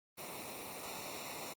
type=noise with comb filter; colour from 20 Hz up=pink; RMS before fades=-45 dBFS; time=0.17-1.54 s; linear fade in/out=20 ms; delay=0.62 ms; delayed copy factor=-0.75; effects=high-pass 100 Hz 12 dB/octave + Opus 32 kbps